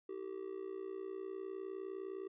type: tone with amplitude modulation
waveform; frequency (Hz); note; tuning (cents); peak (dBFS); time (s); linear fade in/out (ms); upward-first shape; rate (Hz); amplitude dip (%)
triangle; 385.6; G4; -28; -36; 0.09-2.28; 5; sine; 59.8; 85
effects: resampled to 8000 Hz